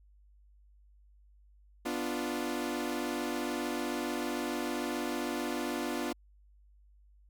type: chord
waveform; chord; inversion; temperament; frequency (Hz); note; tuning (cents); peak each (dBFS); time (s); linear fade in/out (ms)
sawtooth; B diminished; none; equal; 246.9 / 293.7 / 349.2; B3 / D4 / F4; 0 / 0 / 0; -33; 1.85-6.13; 10
effects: added 50 Hz sine -58 dBFS peak until 7.29 s